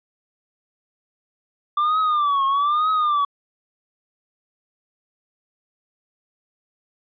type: tone with vibrato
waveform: triangle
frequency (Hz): 1174.7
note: D6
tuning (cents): 0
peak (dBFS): -15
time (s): 1.77-3.25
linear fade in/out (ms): 5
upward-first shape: triangle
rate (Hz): 1.1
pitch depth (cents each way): 150
effects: resampled to 11025 Hz